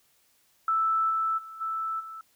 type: tone with level steps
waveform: sine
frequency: 1318.5 Hz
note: E6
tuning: in tune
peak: -22 / -24 / -40 / -28 / -38 dBFS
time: 0.68-2.21 s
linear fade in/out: 2 ms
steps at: 1.09 / 1.37 / 1.6 / 1.99 s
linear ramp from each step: 20 ms
effects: white hiss -66 dBFS RMS until 2.35 s